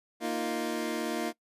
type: chord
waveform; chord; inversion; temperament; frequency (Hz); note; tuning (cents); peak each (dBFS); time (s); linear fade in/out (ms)
25% pulse; Bb suspended fourth; none; equal; 233.1 / 311.1 / 349.2; Bb3 / Eb4 / F4; 0 / 0 / 0; -31; 0.2-1.33; 50
effects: noise-tail reverb RT60 0.1 s tail -21 dB re dry + resampled to 32000 Hz